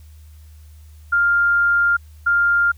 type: tone pair in turn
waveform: sine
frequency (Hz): 1400 / 1400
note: F6 / F6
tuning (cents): +4 / +4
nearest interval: unison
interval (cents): 0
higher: neither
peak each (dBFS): -13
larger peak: neither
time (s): 1.12-1.97 / 2.26-2.72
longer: first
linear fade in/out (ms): 10
effects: added 76 Hz sine -40 dBFS peak until 2.77 s + white hiss -57 dBFS RMS until 2.77 s